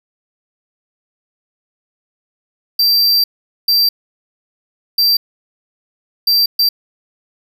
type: tone bursts at uneven times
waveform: square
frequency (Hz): 4699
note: D8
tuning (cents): 0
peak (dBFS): -10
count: 5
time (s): 2.79-3.24 / 3.68-3.89 / 4.98-5.17 / 6.27-6.46 / 6.59-6.69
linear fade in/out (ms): 5
effects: none